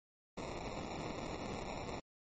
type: noise with sample-and-hold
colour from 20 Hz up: violet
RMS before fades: -43 dBFS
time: 0.37-2 s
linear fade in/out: 5 ms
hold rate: 1575 Hz
effects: MP3 32 kbps